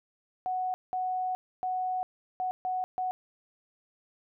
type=tone bursts at uneven times; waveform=sine; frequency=740 Hz; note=F#5; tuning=in tune; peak=-28 dBFS; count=6; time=0.46-0.74 / 0.93-1.35 / 1.63-2.03 / 2.4-2.51 / 2.65-2.84 / 2.98-3.11 s; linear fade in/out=0 ms; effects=none